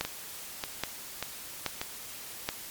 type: two click trains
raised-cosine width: 0.2 ms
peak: -11 / -14 dBFS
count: 4 / 4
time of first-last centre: 0.01-2.489 / 0.05-1.815 s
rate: 1.21 / 1.7 Hz
effects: white hiss -43 dBFS RMS until 2.7 s + MP3 96 kbps